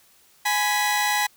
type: tone cluster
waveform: sawtooth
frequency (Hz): 833 / 1012 / 1964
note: G#5 / B5 / B6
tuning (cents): +5 / +42 / -10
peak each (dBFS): -19 / -26 / -21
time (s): 0.45-1.27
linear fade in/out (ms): 10
effects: white hiss -57 dBFS RMS until 1.36 s

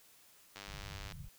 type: click train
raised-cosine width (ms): 0.2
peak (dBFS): -29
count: 57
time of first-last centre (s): 0.56-1.122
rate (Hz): 99.7
type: low-pass noise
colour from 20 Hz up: pink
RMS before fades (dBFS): -48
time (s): 0.67-1.29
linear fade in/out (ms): 10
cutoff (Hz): 170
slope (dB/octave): 48
effects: white hiss -63 dBFS RMS until 1.38 s

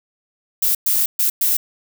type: noise bursts at uneven times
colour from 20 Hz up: violet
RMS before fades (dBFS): -17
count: 4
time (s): 0.62-0.75 / 0.86-1.06 / 1.19-1.3 / 1.41-1.57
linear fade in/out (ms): 5
effects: none

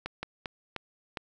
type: slowing click train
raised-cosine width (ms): 0.3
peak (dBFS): -18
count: 5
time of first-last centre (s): 0.06-1.172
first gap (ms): 170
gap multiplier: 1.34
effects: none

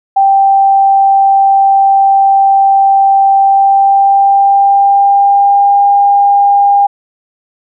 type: tone with pitch glide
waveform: sine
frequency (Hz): 784 to 804.6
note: G5 to G5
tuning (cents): 0 to +45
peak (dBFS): -4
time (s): 0.16-6.87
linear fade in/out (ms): 10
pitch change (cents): +45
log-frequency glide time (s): 3.38-5.84
effects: none

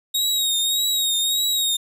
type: tone with vibrato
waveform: sawtooth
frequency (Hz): 3767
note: A#7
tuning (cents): +17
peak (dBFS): -16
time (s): 0.14-1.77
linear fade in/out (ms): 10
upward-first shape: triangle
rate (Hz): 1.7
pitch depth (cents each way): 60
effects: none

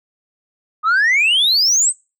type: exponential sweep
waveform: sine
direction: up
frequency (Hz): 1220 to 8500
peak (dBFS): -9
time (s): 0.83-1.93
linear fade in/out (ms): 50
effects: noise-tail reverb RT60 0.3 s tail -26 dB re dry + tanh soft clip ceiling -10 dBFS

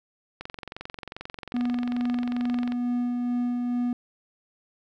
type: click train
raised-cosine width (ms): 0.3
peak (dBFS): -20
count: 53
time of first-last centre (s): 0.41-2.721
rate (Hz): 22.5
type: tone with tremolo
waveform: triangle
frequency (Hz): 243.8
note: B3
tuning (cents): -22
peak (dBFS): -21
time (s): 1.54-3.93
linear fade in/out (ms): 2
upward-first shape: sine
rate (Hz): 2.3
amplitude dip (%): 25
effects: none

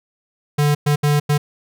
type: tone bursts at uneven times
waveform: square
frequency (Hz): 146.83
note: D3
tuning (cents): 0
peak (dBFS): -14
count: 4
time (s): 0.58-0.75 / 0.86-0.96 / 1.03-1.2 / 1.29-1.38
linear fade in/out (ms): 10
effects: none

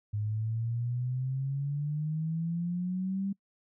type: exponential sweep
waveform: sine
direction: up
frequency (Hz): 103.7 to 198.6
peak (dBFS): -29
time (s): 0.13-3.33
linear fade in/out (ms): 10
effects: noise-tail reverb RT60 0.1 s tail -25 dB re dry

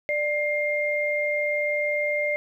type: tone pair together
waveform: sine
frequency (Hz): 593 / 2113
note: D5 / C7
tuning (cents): +17 / +16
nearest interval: octave + minor seventh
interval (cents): 2199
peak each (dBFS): -25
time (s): 0.09-2.36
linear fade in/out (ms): 0
effects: 10-bit

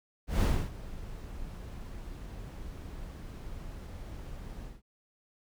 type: noise with ADSR envelope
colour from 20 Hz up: brown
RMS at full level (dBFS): -23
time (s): 0.27-4.82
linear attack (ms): 150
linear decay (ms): 270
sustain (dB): -19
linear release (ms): 170
effects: none

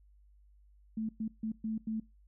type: tone bursts at uneven times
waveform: sine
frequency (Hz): 220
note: A3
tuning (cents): 0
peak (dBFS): -32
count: 5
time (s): 0.97-1.09 / 1.2-1.28 / 1.43-1.52 / 1.64-1.78 / 1.87-2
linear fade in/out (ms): 5
effects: noise-tail reverb RT60 0.2 s tail -20 dB re dry + added 50 Hz sine -59 dBFS peak until 2.27 s

